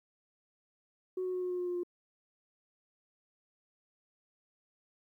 sine tone with pitch steps, 370 / 367.4 / 364.9 / 362.4 / 359.9 / 357.4 / 354.9 / 352.5 Hz, F#4 / F#4 / F#4 / F#4 / F#4 / F4 / F4 / F4, 0 / -12 / -24 / -36 / -48 / +40 / +28 / +16 cents, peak -31 dBFS, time 1.17-1.834 s, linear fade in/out 5 ms, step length 83 ms, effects tanh soft clip ceiling -29 dBFS + 12-bit

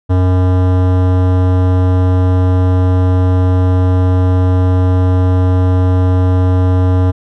sine tone with hard clipping, 91.7 Hz, F#2, 15 cents flat, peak -10 dBFS, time 0.09-7.12 s, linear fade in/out 20 ms, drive 18 dB, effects none

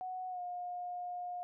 sine tone with pitch glide, 740 to 714 Hz, F#5 to F5, 0 to +38 cents, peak -38 dBFS, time 0.01-1.43 s, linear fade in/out 0 ms, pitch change -62 cents, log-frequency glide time 0.29-0.41 s, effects none

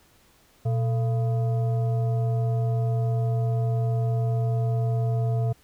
sine tone with frequency modulation, 120.6 Hz, B2, 41 cents flat, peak -21 dBFS, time 0.65-5.53 s, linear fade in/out 10 ms, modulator 563 Hz, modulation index 0.43, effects pink hiss -59 dBFS RMS until 5.63 s

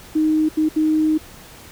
sine tone bursts at uneven times, 311.1 Hz, D#4, in tune, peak -14 dBFS, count 3, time 0.15-0.49 / 0.57-0.69 / 0.76-1.18 s, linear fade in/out 10 ms, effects pink hiss -42 dBFS RMS until 1.71 s

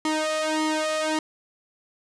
sawtooth tone with flanger, 311.1 Hz, D#4, in tune, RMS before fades -25 dBFS, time 0.05-1.19 s, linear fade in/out 2 ms, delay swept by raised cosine 0.96 to 1.68 ms, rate 1.7 Hz, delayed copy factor +0.9, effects resampled to 22050 Hz + 9-bit

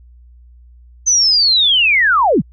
sine linear sweep, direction down, 6190 to 99.3 Hz, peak -9 dBFS, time 1.06-2.42 s, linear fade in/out 20 ms, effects added 60 Hz sine -40 dBFS peak until 2.52 s

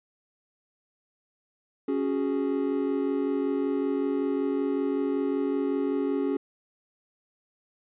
triangle chord, C# suspended fourth, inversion none, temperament equal, 277.2 / 370 / 415.3 Hz, C#4 / F#4 / G#4, 0 / 0 / 0 cents, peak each -25 / -29 / -28 dBFS, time 1.88-6.37 s, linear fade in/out 5 ms, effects resampled to 8000 Hz

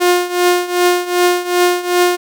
sawtooth tone with tremolo, 355.7 Hz, F4, 32 cents sharp, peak -4 dBFS, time 0-2.17 s, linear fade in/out 20 ms, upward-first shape triangle, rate 2.6 Hz, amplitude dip 85%, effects none

